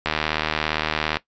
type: click train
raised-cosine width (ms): 0.3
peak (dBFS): -5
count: 87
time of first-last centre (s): 0.06-1.17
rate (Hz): 77.5
effects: noise-tail reverb RT60 0.1 s tail -17 dB re dry + resampled to 16000 Hz